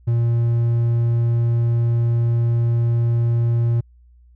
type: tone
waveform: triangle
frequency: 117.4 Hz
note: A#2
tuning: 13 cents sharp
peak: -13 dBFS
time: 0.07-3.81 s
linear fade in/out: 10 ms
effects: added 60 Hz sine -47 dBFS peak until 4.35 s